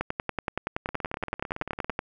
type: two click trains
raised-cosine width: 0.5 ms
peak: -12 / -19 dBFS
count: 22 / 19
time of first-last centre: 0.01-1.991 / 0.89-1.901 s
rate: 10.6 / 17.8 Hz
effects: none